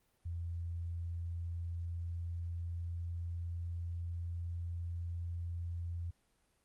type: tone with pitch glide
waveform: sine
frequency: 85 to 85.64 Hz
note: F2 to F2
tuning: -46 to -33 cents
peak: -37 dBFS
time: 0.25-6.11 s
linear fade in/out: 10 ms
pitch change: +13 cents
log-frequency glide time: 0.79-4.59 s
effects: pink hiss -75 dBFS RMS until 6.64 s + Opus 32 kbps